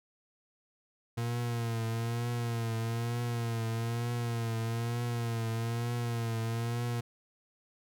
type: tone with vibrato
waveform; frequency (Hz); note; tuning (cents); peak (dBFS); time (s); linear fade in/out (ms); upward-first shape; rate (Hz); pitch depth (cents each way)
40% pulse; 116.5; A#2; -1; -30; 1.17-7.01; 10; triangle; 1.1; 59
effects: none